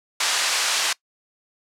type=band-pass noise; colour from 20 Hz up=white; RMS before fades=-22 dBFS; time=0.2-0.93 s; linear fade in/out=5 ms; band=840 to 6300 Hz; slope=12 dB/octave; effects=noise-tail reverb RT60 0.1 s tail -23 dB re dry + low-pass 11000 Hz 12 dB/octave